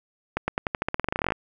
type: accelerating click train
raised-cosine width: 0.5 ms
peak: -9 dBFS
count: 20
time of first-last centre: 0.37-1.321 s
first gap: 110 ms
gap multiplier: 0.9
effects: none